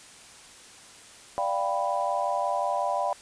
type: chord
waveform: sine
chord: G dominant seventh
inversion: second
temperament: equal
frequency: 587.3 / 698.5 / 784 / 987.8 Hz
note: D5 / F5 / G5 / B5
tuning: 0 / 0 / 0 / 0 cents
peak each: -30 dBFS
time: 1.38-3.13 s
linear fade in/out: 0 ms
effects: white hiss -49 dBFS RMS until 3.21 s + resampled to 22050 Hz